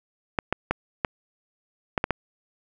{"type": "clicks", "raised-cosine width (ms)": 0.5, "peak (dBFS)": -7, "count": 7, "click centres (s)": [0.388, 0.526, 0.71, 1.048, 1.978, 2.041, 2.107], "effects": []}